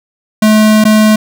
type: tone with dropouts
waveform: square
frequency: 215.3 Hz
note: A3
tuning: 37 cents flat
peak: -5 dBFS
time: 0.42-1.16 s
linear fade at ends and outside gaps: 5 ms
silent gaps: 0.841-0.851 s
effects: none